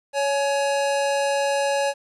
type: tone pair together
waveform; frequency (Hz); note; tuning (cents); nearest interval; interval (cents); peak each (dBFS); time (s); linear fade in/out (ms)
square; 559 / 844.3; C#5 / G#5; +14 / +28; perfect fifth; 714; -22 / -26; 0.13-1.94; 50
effects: resampled to 24000 Hz + 9-bit